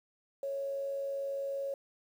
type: tone with frequency modulation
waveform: sine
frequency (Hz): 552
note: C#5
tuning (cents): -7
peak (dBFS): -33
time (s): 0.43-1.74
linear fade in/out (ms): 2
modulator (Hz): 101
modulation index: 0.22
effects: 10-bit